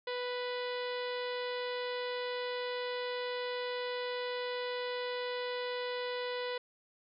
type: harmonic tone with a mistuned harmonic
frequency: 493.9 Hz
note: B4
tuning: in tune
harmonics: 1 / 2 / 3 / 4 / 5 / 6 / 7 / 8 / 9 / 10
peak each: -36 / -43 / -47 / -45 / -51 / -49 / -48 / -49 / -56 / -57 dBFS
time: 0.07-6.58 s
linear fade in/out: 5 ms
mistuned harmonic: 8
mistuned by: +29 cents
effects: none